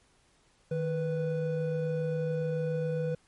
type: tone pair together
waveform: triangle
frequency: 155.57 / 493.9 Hz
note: D#3 / B4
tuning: 0 / 0 cents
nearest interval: octave + minor sixth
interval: 2000 cents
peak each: -29 / -29 dBFS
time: 0.71-3.15 s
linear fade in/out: 5 ms
effects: pink hiss -66 dBFS RMS until 3.27 s + MP3 48 kbps